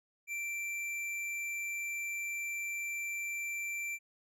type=tone with hard clipping; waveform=triangle; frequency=2349 Hz; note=D7; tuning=in tune; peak=-37 dBFS; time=0.27-3.99 s; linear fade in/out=50 ms; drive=14 dB; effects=none